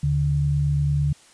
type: tone pair together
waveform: sine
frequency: 75.67 / 144.5 Hz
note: D#2 / D3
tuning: -48 / -28 cents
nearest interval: major seventh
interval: 1120 cents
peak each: -25 / -19 dBFS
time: 0.03-1.13 s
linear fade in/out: 5 ms
effects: white hiss -52 dBFS RMS until 1.33 s + resampled to 22050 Hz